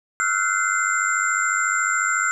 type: tone cluster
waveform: sine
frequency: 1315 / 1415 / 1509 / 2064 / 7340 Hz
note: E6 / F6 / F#6 / C7 / A#8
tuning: -5 / +22 / +34 / -24 / -28 cents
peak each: -25 / -23 / -25 / -28 / -26 dBFS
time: 0.2-2.31 s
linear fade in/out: 0 ms
effects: none